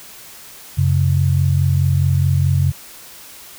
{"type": "tone pair together", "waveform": "sine", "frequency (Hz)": [91.95, 136.7], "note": ["F#2", "C#3"], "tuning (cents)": [-10, -24], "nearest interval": "perfect fifth", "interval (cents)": 686, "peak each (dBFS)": -15, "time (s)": [0.77, 2.72], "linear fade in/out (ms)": 20, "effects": ["white hiss -39 dBFS RMS until 3.58 s"]}